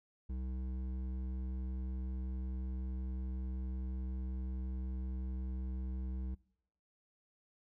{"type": "tone with hard clipping", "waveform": "sine", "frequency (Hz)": 63.9, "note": "C2", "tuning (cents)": -40, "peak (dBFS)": -39, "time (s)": [0.29, 6.35], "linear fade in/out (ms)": 10, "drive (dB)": 10, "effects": ["noise-tail reverb RT60 0.7 s tail -22 dB re dry"]}